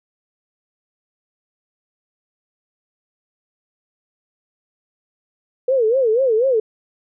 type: tone with vibrato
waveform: sine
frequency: 483.7 Hz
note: B4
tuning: 36 cents flat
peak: -13 dBFS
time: 5.68-6.6 s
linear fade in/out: 5 ms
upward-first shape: sine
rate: 4.1 Hz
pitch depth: 200 cents each way
effects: none